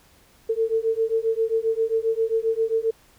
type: beating tone pair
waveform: sine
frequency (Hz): 445.7 / 453.2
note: A4 / A#4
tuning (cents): +22 / -49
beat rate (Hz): 7.5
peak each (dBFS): -23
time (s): 0.49-2.91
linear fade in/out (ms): 10
effects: pink hiss -56 dBFS RMS until 3.18 s